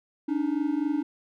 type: tone pair together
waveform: triangle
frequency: 284.2 / 308.1 Hz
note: C#4 / D#4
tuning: +43 / -17 cents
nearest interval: minor second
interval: 140 cents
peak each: -25 dBFS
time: 0.28-1.03 s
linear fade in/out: 10 ms
effects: none